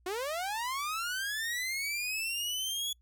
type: linear sweep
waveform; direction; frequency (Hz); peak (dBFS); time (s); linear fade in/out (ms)
sawtooth; up; 349.2 to 3399; -29; 0.06-2.93; 5
effects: noise-tail reverb RT60 0.1 s tail -26 dB re dry + added 60 Hz sine -62 dBFS peak until 3.01 s